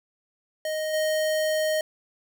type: tone with level steps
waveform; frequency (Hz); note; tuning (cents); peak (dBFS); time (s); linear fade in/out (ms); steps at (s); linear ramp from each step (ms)
square; 622.3; D#5; 0; -27 / -23; 0.65-1.81; 2; 0.93; 10
effects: none